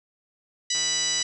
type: harmonic tone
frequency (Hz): 986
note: B5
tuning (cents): -3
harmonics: 2 / 3 / 4 / 5 / 6 / 7 / 8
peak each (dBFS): -34 / -32 / -29 / -30 / -28 / -37 / -32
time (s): 0.7-1.23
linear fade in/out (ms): 5
type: click train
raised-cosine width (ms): 0.3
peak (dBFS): -24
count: 75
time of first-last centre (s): 0.75-1.218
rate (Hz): 158
effects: none